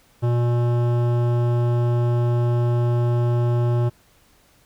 sine tone with hard clipping, 120 Hz, B2, 49 cents flat, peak -19 dBFS, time 0.22-3.9 s, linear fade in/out 20 ms, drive 15 dB, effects pink hiss -57 dBFS RMS until 4.65 s

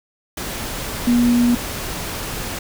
sine tone in noise, 240.8 Hz, B3, 44 cents flat, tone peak -12 dBFS, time 1.07-1.55 s, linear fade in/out 5 ms, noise pink, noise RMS -27 dBFS, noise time 0.37-2.59 s, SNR +12 dB, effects none

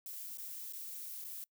violet noise with dropouts, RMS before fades -45 dBFS, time 0.06-1.44 s, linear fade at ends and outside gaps 1 ms, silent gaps 0.373-0.382 / 0.725-0.734 / 1.242-1.247 s, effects noise-tail reverb RT60 0.1 s tail -25 dB re dry

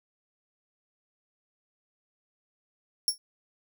25% pulse tone with exponential decay, 5480 Hz, F8, 34 cents flat, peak -14 dBFS, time 3.08-3.18 s, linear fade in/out 1 ms, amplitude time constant 20 ms, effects none

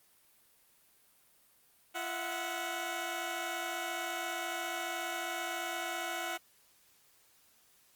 15% pulse tone cluster, 341.7 / 652 / 738 Hz, F4 / E5 / F#5, -38 / -19 / -5 cents, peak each -36 / -36 / -31 dBFS, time 1.94-6.38 s, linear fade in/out 20 ms, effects white hiss -66 dBFS RMS until 7.95 s + Opus 32 kbps

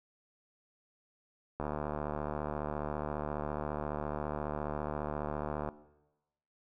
click train, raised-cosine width 1 ms, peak -21 dBFS, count 306, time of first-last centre 1.6-5.688 s, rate 74.6 Hz, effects noise-tail reverb RT60 1.0 s tail -18 dB re dry

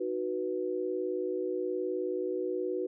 sine chord, B major, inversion first, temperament equal with one note detuned, 311.1 / 370 / 489.9 Hz, D#4 / F#4 / B4, 0 / 0 / -14 cents, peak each -38 / -32 / -35 dBFS, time 0-2.87 s, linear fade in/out 10 ms, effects none

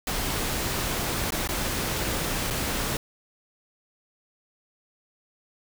pink noise with dropouts, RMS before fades -28 dBFS, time 0.07-2.97 s, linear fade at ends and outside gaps 2 ms, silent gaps 1.306-1.321 / 1.475-1.489 / 2.503-2.507 s, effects none

